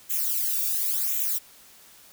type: noise with flanger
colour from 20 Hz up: violet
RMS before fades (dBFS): -26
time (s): 0.09-1.39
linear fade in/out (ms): 20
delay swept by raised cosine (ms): 0.2 to 0.99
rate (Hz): 0.93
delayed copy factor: -0.75
effects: white hiss -52 dBFS RMS until 2.12 s